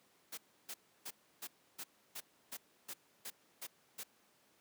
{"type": "noise bursts", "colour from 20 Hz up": "white", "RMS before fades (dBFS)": -45, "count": 11, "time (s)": [0.32, 4.036], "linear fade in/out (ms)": 10, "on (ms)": 56, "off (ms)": 310, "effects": ["pink hiss -70 dBFS RMS until 4.6 s", "high-pass 200 Hz 12 dB/octave"]}